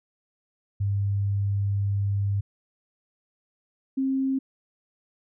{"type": "tone pair in turn", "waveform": "sine", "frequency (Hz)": [100, 267], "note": ["G2", "C4"], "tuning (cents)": [35, 35], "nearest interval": "octave + perfect fourth", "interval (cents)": 1700, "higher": "second", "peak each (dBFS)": -22, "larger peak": "neither", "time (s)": [[0.8, 2.41], [3.97, 4.39]], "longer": "first", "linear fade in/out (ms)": 10, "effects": []}